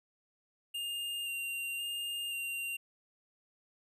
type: tone with vibrato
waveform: square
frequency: 2794 Hz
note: F7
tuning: in tune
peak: -36 dBFS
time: 0.74-2.77 s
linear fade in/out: 10 ms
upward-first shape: square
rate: 0.95 Hz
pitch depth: 14 cents each way
effects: none